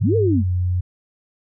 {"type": "linear two-way sweep", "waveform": "sine", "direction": "up then down", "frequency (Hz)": [73.42, 471.9, 186], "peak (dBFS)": -16, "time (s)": [0, 0.44], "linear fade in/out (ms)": 50, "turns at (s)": 0.16}
{"type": "tone with pitch glide", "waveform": "sine", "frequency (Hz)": [101.6, 89.99], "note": ["G#2", "F#2"], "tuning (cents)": [-38, -48], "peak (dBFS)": -17, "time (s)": [0.01, 0.81], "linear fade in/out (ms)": 10, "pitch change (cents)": -210, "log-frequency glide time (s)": [0.22, 0.51]}
{"effects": []}